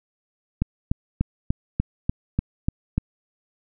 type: click train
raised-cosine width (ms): 5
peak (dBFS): -8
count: 9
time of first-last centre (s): 0.62-2.98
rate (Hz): 3.39
effects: none